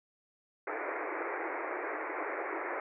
pink band-pass noise, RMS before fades -37 dBFS, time 0.67-2.8 s, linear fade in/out 2 ms, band 310 to 2300 Hz, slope 96 dB/octave, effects none

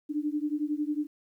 sine beating tone pair, 293.7 / 304.7 Hz, D4 / D#4, 0 / -36 cents, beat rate 11 Hz, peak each -30 / -31 dBFS, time 0.09-1.07 s, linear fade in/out 20 ms, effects 11-bit

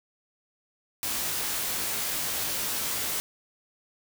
white noise with comb filter, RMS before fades -30 dBFS, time 1.03-3.2 s, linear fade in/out 0 ms, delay 19 ms, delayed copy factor +0.7, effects none

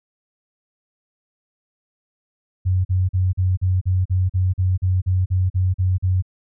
sine tone bursts, 92.5 Hz, F#2, in tune, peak -15 dBFS, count 15, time 2.65-6.224 s, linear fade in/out 20 ms, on 200 ms, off 41 ms, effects none

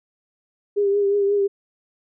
sine tone with vibrato, 402.8 Hz, G4, 47 cents sharp, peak -16 dBFS, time 0.76-1.48 s, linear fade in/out 20 ms, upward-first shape triangle, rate 5.6 Hz, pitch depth 39 cents each way, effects none

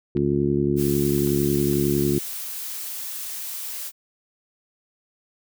harmonic tone, 71 Hz, C#2, 42 cents sharp, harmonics 1 / 2 / 3 / 4 / 5 / 6, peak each -34 / -25 / -26 / -26 / -22 / -34 dBFS, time 0.15-2.19 s, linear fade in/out 5 ms
clicks, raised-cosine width 0.3 ms, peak -25 dBFS, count 4, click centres 0.17 / 1.182 / 1.273 / 1.733 s
blue noise, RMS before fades -32 dBFS, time 0.76-3.92 s, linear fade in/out 50 ms
effects none

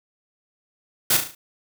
white noise with echo, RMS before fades -18 dBFS, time 1.1-1.17 s, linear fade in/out 5 ms, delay 36 ms, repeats 5, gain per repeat -6 dB, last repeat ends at 1.35 s, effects none

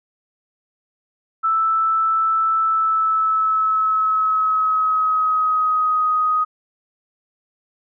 sine tone with pitch glide, 1318.5 to 1251.7 Hz, E6 to D#6, 0 to +10 cents, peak -15 dBFS, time 1.43-6.45 s, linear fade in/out 20 ms, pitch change -90 cents, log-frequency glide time 2.6-6.09 s, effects none

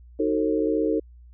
sine chord, D# diminished seventh, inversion none, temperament just, 311.1 / 373.4 / 448 / 537.6 Hz, D#4 / F#4 / A4 / C5, 0 / +16 / +31 / +47 cents, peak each -24 / -29 / -24 / -30 dBFS, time 0.19-1 s, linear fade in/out 10 ms, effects added 60 Hz sine -45 dBFS peak until 1.33 s

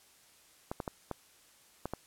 clicks, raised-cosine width 1 ms, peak -21 dBFS, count 6, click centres 0.715 / 0.802 / 0.878 / 1.113 / 1.856 / 1.936 s, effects white hiss -62 dBFS RMS until 2.06 s + low-pass 12000 Hz 12 dB/octave

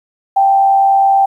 sine tone with frequency modulation, 784 Hz, G5, in tune, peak -7 dBFS, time 0.36-1.26 s, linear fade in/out 10 ms, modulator 89.4 Hz, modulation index 0.33, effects 8-bit

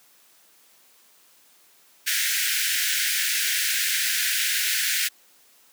pink high-pass noise, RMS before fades -24 dBFS, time 2.06-5.09 s, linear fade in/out 20 ms, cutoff 1500 Hz, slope 96 dB/octave, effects white hiss -57 dBFS RMS until 5.72 s + high-pass 200 Hz 12 dB/octave

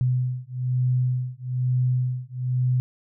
sine beating tone pair, 125.7 / 126.8 Hz, B2 / B2, +31 / +46 cents, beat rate 1.1 Hz, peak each -24 dBFS, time 0.01-2.8 s, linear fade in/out 0 ms, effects none

